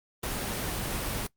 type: noise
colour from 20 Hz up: pink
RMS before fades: -32 dBFS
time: 0.23-1.27 s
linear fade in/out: 5 ms
effects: noise-tail reverb RT60 0.1 s tail -23 dB re dry + Opus 24 kbps